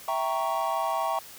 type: chord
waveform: triangle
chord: E diminished seventh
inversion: none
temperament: equal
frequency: 659.3 / 784 / 932.3 / 1108.7 Hz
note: E5 / G5 / Bb5 / Db6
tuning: 0 / 0 / 0 / 0 cents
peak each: -29 dBFS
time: 0.08-1.19 s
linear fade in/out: 2 ms
effects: white hiss -46 dBFS RMS until 1.38 s